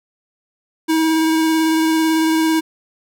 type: tone with vibrato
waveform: square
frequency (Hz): 320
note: D#4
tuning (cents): +49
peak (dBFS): -14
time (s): 0.88-2.61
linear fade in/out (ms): 20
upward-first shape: square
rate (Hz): 18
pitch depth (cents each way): 10
effects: none